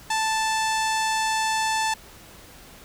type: tone with low-pass filter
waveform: sawtooth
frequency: 880 Hz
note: A5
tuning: in tune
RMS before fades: -24 dBFS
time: 0.1-1.94 s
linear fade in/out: 5 ms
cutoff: 8000 Hz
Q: 1.5
effects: pink hiss -47 dBFS RMS until 2.84 s